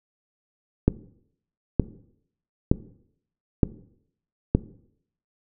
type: click train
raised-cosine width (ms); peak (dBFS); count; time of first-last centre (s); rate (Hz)
3; -3; 5; 0.88-4.55; 1.09
effects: noise-tail reverb RT60 0.7 s tail -18 dB re dry